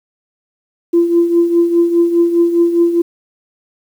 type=tone with tremolo; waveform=sine; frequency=341.4 Hz; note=F4; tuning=39 cents flat; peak=-5 dBFS; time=0.93-3.02 s; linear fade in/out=10 ms; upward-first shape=triangle; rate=4.9 Hz; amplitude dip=70%; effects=tanh soft clip ceiling -2 dBFS + 7-bit